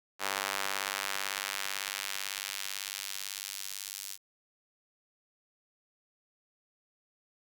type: tone with high-pass filter sweep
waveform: sawtooth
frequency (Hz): 98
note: G2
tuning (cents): 0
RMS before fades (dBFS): -37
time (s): 0.19-4.18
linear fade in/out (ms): 50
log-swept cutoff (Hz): 960 to 5600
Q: 0.74
effects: 9-bit

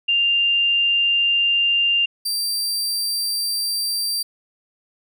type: tone pair in turn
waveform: sine / sawtooth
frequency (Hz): 2794 / 4699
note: F7 / D8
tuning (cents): 0 / 0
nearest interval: major sixth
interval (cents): 900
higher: second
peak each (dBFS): -15 / -18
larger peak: first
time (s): 0.08-2.06 / 2.25-4.23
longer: neither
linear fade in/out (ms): 10
effects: none

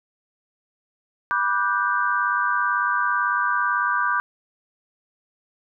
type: chord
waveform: sine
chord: G major seventh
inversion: first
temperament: just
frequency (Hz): 980 / 1176 / 1470 / 1568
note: B5 / D6 / F#6 / G6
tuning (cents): -14 / +2 / -12 / 0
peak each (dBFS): -26 / -23 / -27 / -24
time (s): 1.31-4.2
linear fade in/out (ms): 0
effects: none

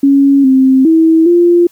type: tone with pitch steps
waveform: sine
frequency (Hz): 277.5 / 263.4 / 323.7 / 346.9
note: C#4 / C4 / E4 / F4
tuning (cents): +2 / +12 / -31 / -12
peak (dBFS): -4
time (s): 0.03-1.67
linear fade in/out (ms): 5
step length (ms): 410
effects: white hiss -49 dBFS RMS until 1.71 s

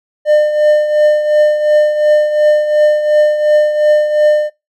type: tone with tremolo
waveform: triangle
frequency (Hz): 602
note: D5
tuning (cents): +43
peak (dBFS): -3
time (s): 0.25-4.5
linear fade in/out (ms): 50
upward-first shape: triangle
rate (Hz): 2.8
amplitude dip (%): 65
effects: noise-tail reverb RT60 0.2 s tail -19 dB re dry

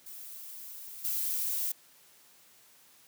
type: noise with level steps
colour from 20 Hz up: violet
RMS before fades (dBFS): -45 / -32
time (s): 0.06-1.72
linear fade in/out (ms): 5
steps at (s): 1.04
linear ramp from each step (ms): 10
effects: white hiss -60 dBFS RMS until 3.07 s + high-pass 100 Hz 12 dB/octave

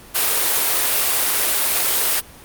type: high-pass noise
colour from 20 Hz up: white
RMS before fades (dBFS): -18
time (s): 0.14-2.21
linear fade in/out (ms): 20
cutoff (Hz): 330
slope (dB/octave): 24
effects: pink hiss -42 dBFS RMS until 2.44 s + Opus 32 kbps

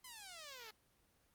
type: exponential sweep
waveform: 5% pulse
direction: down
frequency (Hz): 1046.5 to 420.6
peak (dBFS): -39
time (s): 0.04-0.71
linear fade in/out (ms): 5
effects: pink hiss -74 dBFS RMS until 1.34 s + Opus 24 kbps

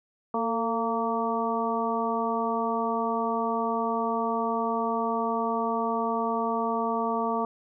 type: harmonic tone with a mistuned harmonic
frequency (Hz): 230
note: A#3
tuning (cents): -23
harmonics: 1 / 2 / 3 / 4 / 5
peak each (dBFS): -31 / -31 / -31 / -31 / -31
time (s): 0.34-7.45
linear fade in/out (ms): 2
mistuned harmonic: 2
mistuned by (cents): -43
effects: none

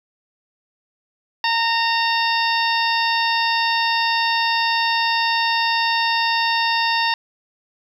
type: harmonic tone with a mistuned harmonic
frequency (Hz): 920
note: A#5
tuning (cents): -23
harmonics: 1 / 2 / 3 / 4 / 5 / 6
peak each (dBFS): -20 / -23 / -25 / -26 / -27 / -28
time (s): 1.44-7.14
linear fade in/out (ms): 2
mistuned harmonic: 6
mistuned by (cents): -71
effects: 8-bit

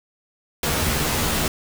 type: noise with comb filter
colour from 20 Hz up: pink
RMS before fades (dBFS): -22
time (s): 0.63-1.48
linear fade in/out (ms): 2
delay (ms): 13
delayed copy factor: +0.7
effects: none

